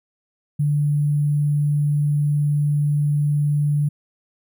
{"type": "tone with sample-and-hold", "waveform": "sine", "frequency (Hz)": 146.83, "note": "D3", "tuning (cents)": 0, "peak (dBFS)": -16, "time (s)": [0.59, 3.89], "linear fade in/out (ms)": 10, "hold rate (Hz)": 11025, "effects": []}